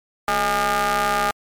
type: ring-modulated tone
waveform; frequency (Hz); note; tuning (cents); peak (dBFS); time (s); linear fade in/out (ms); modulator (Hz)
sawtooth; 197.3; G3; +11; -11; 0.28-1.31; 0; 1020
effects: MP3 96 kbps